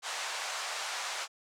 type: band-pass noise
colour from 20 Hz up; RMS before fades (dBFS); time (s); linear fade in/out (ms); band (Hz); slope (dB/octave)
pink; -37; 0.02-1.28; 50; 710 to 8000; 24
effects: none